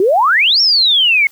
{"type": "exponential two-way sweep", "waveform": "sine", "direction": "up then down", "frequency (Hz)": [354.7, 5588, 2150], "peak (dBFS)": -8, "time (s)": [0, 1.27], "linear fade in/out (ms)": 2, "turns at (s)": 0.61, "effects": ["white hiss -47 dBFS RMS until 1.31 s"]}